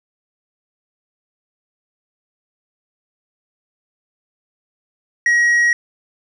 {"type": "tone with tanh clipping", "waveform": "triangle", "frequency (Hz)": 1900, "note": "A#6", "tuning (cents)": 33, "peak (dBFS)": -12, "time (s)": [5.26, 5.73], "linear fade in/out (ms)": 2, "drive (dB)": 8, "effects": []}